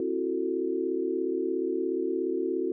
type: chord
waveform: sine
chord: F# half-diminished seventh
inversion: second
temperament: just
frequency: 266.4 / 333 / 370 / 444 Hz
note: C4 / E4 / F#4 / A4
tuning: +31 / +18 / 0 / +16 cents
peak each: -35 / -31 / -29 / -34 dBFS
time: 0-2.72 s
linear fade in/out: 2 ms
effects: none